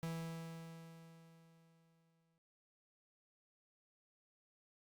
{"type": "tone with exponential decay", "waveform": "45% pulse", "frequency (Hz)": 164.5, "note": "E3", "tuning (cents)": -3, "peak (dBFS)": -39, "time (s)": [0.03, 2.38], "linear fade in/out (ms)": 0, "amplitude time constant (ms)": 510, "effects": ["Opus 48 kbps"]}